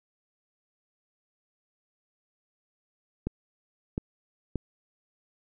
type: clicks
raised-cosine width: 3 ms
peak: -16 dBFS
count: 3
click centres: 3.27 / 3.979 / 4.557 s
effects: none

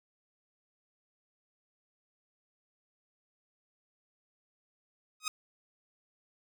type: tone with exponential growth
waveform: 10% pulse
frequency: 1256 Hz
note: D#6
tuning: 16 cents sharp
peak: -19 dBFS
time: 5.2-5.28 s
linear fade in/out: 2 ms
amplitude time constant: 16 ms
effects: none

